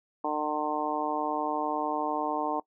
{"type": "harmonic tone", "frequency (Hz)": 151.1, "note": "D3", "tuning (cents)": 50, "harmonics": [2, 3, 4, 5, 6, 7], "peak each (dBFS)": [-34, -36, -36, -33, -32, -35], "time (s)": [0.24, 2.6], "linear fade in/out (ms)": 5, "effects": ["noise-tail reverb RT60 0.1 s tail -21 dB re dry"]}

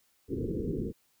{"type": "low-pass noise", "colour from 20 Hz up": "white", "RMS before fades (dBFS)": -33, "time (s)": [0.28, 0.93], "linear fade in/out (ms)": 50, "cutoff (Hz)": 470, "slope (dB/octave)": 96, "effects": ["white hiss -70 dBFS RMS until 1.2 s"]}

